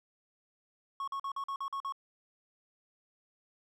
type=tone bursts; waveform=triangle; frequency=1100 Hz; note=C#6; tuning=14 cents flat; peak=-32 dBFS; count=8; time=1-1.923 s; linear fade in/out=2 ms; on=76 ms; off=45 ms; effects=none